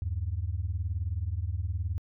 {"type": "beating tone pair", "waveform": "sine", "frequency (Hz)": [77.78, 96.78], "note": ["D#2", "G2"], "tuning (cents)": [0, -22], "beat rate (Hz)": 19, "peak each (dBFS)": [-31, -31], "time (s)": [0.02, 1.98], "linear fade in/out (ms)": 0, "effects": ["tanh soft clip ceiling -21 dBFS"]}